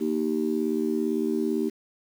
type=chord; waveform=sine; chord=Eb major; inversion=second; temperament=just; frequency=233.3 / 311.1 / 388.9 Hz; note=Bb3 / Eb4 / G4; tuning=+2 / 0 / -14 cents; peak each=-27 dBFS; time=0-1.7 s; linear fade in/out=20 ms; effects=tanh soft clip ceiling -14 dBFS + 8-bit